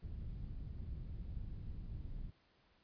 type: low-pass noise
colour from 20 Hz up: pink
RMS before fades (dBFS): -45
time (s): 0.02-2.31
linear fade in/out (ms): 10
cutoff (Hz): 120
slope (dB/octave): 12
effects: pink hiss -72 dBFS RMS until 2.83 s + resampled to 11025 Hz